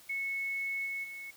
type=tone with level steps; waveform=sine; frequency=2200 Hz; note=C#7; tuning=14 cents flat; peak=-32 / -34 / -41 dBFS; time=0.09-1.31 s; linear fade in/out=10 ms; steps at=0.85 / 1.03 s; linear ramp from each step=20 ms; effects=white hiss -57 dBFS RMS until 1.36 s